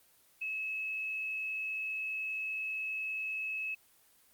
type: tone with frequency modulation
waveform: sine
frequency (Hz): 2585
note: E7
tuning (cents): -34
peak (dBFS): -34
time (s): 0.41-3.75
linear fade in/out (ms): 10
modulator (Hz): 98.7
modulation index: 0.2
effects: white hiss -65 dBFS RMS until 4.33 s + Opus 24 kbps

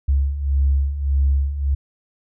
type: beating tone pair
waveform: sine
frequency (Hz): 68 / 69.7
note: C#2 / C#2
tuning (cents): -33 / +10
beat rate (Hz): 1.7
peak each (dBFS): -21 / -16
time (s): 0.08-1.75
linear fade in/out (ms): 10
effects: tanh soft clip ceiling -9 dBFS

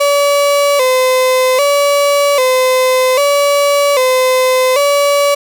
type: tone with vibrato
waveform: 35% pulse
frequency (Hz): 541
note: C#5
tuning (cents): -42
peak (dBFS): -7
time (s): 0-5.35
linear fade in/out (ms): 10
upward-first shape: square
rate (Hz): 0.63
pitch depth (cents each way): 93
effects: none

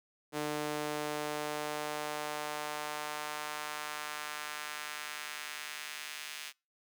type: tone with high-pass filter sweep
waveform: sawtooth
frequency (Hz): 150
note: D3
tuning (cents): +37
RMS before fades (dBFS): -39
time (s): 0.32-6.53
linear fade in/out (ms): 50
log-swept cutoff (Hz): 350 to 2500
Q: 1.1
effects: noise-tail reverb RT60 0.3 s tail -26 dB re dry

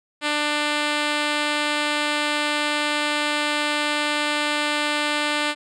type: tone with low-pass filter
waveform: 5% pulse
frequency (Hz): 296.8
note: D4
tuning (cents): +18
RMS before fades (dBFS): -23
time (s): 0.21-5.55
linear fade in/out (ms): 50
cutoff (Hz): 6500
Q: 0.95
effects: none

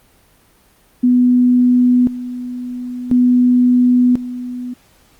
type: tone with tremolo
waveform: sine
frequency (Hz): 247.7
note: B3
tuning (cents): +5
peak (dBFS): -8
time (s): 1.03-4.74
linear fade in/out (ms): 10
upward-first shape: square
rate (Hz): 0.48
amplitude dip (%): 80
effects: pink hiss -52 dBFS RMS until 5.19 s + Opus 32 kbps

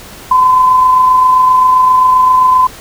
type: tone with amplitude modulation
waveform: sine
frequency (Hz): 1019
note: C6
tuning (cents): -46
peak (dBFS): -3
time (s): 0.31-2.67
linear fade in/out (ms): 5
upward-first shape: sine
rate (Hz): 27.6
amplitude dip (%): 30
effects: pink hiss -32 dBFS RMS until 2.8 s

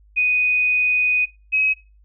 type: tone pair in turn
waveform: sine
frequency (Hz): 2489 / 2546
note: D#7 / D#7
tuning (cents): 0 / +39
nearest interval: unison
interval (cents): 39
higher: second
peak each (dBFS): -15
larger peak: neither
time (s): 0.16-1.26 / 1.52-1.74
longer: first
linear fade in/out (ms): 20
effects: noise-tail reverb RT60 0.3 s tail -22 dB re dry + added 51 Hz sine -49 dBFS peak until 2.04 s

